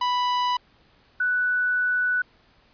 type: tone pair in turn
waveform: 45% pulse / sine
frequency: 987.8 / 1484.3 Hz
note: B5 / F#6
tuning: 0 / +5 cents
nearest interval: perfect fifth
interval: 705 cents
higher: second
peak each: -21 / -20 dBFS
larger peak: second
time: 0.01-0.57 / 1.2-2.22 s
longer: second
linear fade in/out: 5 ms
effects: pink hiss -59 dBFS RMS until 2.73 s + resampled to 11025 Hz